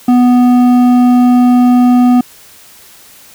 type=tone with hard clipping; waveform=sine; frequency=246.9 Hz; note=B3; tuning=in tune; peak=-6 dBFS; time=0.08-2.21 s; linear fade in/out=5 ms; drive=8 dB; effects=white hiss -39 dBFS RMS until 3.34 s